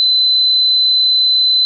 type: tone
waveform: sine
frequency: 4033 Hz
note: B7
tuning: 36 cents sharp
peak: -9 dBFS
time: 0-1.65 s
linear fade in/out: 0 ms
effects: none